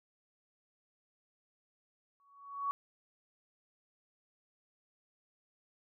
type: tone with exponential growth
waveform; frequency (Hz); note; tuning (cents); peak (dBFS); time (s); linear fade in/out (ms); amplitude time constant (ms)
sine; 1122; C#6; +21; -29; 2.2-2.71; 0; 110
effects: none